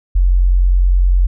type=tone; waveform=sine; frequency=44.97 Hz; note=F#1; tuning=49 cents flat; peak=-8 dBFS; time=0.15-1.27 s; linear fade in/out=10 ms; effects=none